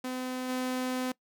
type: tone with level steps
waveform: sawtooth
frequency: 254.9 Hz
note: C4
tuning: 45 cents flat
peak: -29 / -26 dBFS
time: 0.04-1.12 s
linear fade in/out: 5 ms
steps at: 0.48 s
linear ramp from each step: 20 ms
effects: noise-tail reverb RT60 0.1 s tail -22 dB re dry